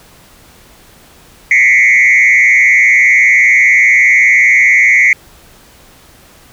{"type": "tone with frequency modulation", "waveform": "sine", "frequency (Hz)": 2118, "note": "C7", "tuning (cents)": 21, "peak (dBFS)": -3, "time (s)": [1.51, 5.13], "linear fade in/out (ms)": 2, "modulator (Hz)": 123, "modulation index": 1.3, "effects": ["tanh soft clip ceiling -2 dBFS", "pink hiss -42 dBFS RMS until 6.52 s"]}